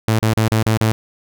sawtooth tone bursts, 110.4 Hz, A2, 6 cents sharp, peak -9 dBFS, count 6, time 0.08-0.92 s, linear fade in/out 0 ms, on 110 ms, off 36 ms, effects none

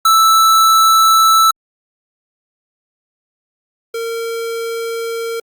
square tone pair in turn, 1318 / 459.2 Hz, E6 / A#4, -1 / -26 cents, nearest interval octave + tritone, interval 1825 cents, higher first, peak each -8 / -20 dBFS, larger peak first, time 0.05-1.51 / 3.94-5.4 s, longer neither, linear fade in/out 5 ms, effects Opus 48 kbps

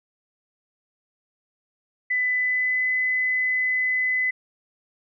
sine tone with pitch glide, 2000 to 2015 Hz, B6 to B6, +21 to +34 cents, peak -20 dBFS, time 2.1-4.31 s, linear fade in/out 10 ms, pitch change +13 cents, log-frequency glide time 2.38-2.9 s, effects none

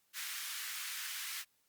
pink high-pass noise, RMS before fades -42 dBFS, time 0.13-1.45 s, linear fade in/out 50 ms, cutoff 1500 Hz, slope 24 dB/octave, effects white hiss -75 dBFS RMS until 1.68 s + Opus 48 kbps

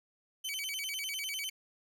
sawtooth tone with vibrato, 2637 Hz, E7, in tune, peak -32 dBFS, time 0.44-1.5 s, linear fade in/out 10 ms, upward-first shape square, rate 10 Hz, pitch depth 260 cents each way, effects none

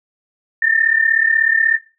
sine tone pair together, 1780.6 / 1817 Hz, A6 / A#6, +20 / -45 cents, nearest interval unison, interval 35 cents, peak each -16 / -14 dBFS, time 0.62-1.77 s, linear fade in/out 5 ms, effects noise-tail reverb RT60 0.3 s tail -17 dB re dry

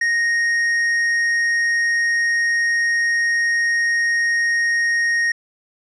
sine tone with tanh clipping, 1864.7 Hz, A#6, in tune, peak -17 dBFS, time 0.01-5.32 s, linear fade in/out 5 ms, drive 7 dB, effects resampled to 22050 Hz

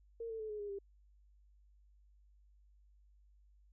sine tone with pitch steps, 460 / 446.9 / 434.2 / 421.8 / 409.8 / 398.1 Hz, A#4 / A4 / A4 / G#4 / G#4 / G4, -23 / +27 / -23 / +27 / -23 / +27 cents, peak -40 dBFS, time 0.2-0.788 s, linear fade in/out 5 ms, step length 98 ms, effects added 50 Hz sine -63 dBFS peak until 3.72 s

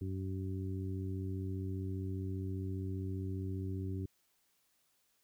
harmonic tone, 95 Hz, F#2, 46 cents sharp, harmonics 1 / 2 / 3 / 4, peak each -37 / -45 / -44 / -47 dBFS, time 0.01-4.06 s, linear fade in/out 5 ms, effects white hiss -75 dBFS RMS until 5.23 s

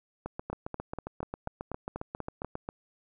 two click trains, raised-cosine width 1 ms, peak -21 / -21 dBFS, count 9 / 19, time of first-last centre 0.5-2.446 / 0.26-2.689 s, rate 4.11 / 7.41 Hz, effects none

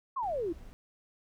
sine exponential sweep, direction down, 1129 to 313.2 Hz, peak -30 dBFS, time 0.16-0.53 s, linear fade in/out 10 ms
brown noise, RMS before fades -49 dBFS, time 0.23-0.73 s, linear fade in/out 0 ms
effects none

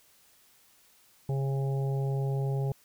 harmonic tone, 136.1 Hz, C#3, 31 cents flat, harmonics 1 / 3 / 4 / 5 / 6, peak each -27 / -37 / -43 / -47 / -44 dBFS, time 1.29-2.72 s, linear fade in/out 2 ms, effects white hiss -62 dBFS RMS until 2.84 s

